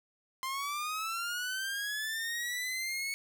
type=linear sweep; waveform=sawtooth; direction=up; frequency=1040 to 2217 Hz; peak=-30 dBFS; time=0.43-3.14 s; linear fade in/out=0 ms; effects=none